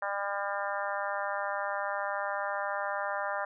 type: harmonic tone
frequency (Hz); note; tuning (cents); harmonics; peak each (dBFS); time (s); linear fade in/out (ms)
200.4; G3; +38; 3 / 4 / 5 / 6 / 7 / 8 / 9; -36 / -37 / -38 / -39 / -39 / -40 / -41; 0.02-3.45; 5
effects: none